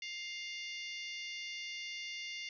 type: harmonic tone with a mistuned harmonic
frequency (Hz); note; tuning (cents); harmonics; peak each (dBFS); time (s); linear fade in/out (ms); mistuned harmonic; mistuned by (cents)
702; F5; +9; 3 / 4 / 5 / 6 / 7 / 8 / 9; -44 / -46 / -50 / -51 / -54 / -53 / -59; 0.02-2.49; 2; 6; +96
effects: none